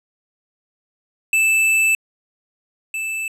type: tone pair in turn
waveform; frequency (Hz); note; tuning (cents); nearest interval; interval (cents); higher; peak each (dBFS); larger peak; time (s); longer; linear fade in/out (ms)
square; 2637 / 2637; E7 / E7; 0 / 0; unison; 0; neither; -14 / -23; first; 1.33-1.95 / 2.94-3.28; first; 2
effects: low-pass 12000 Hz 12 dB/octave